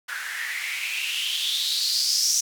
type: noise with band-pass filter sweep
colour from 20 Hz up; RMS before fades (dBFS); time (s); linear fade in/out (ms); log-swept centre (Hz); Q
blue; -26; 0.08-2.41; 10; 1500 to 6000; 6.5
effects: none